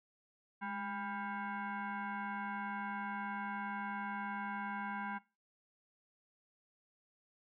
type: tone with frequency modulation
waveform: sine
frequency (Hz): 390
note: G4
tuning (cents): -9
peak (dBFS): -38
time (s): 0.61-5.19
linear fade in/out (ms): 20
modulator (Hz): 597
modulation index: 2.5
effects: noise-tail reverb RT60 0.3 s tail -21 dB re dry